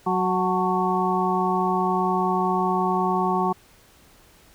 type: harmonic tone with a mistuned harmonic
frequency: 185 Hz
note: F#3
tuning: in tune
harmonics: 1 / 2 / 4 / 5 / 6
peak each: -26 / -26 / -26 / -26 / -26 dBFS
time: 0.06-3.53 s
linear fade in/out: 10 ms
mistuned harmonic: 5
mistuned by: -58 cents
effects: pink hiss -54 dBFS RMS until 4.54 s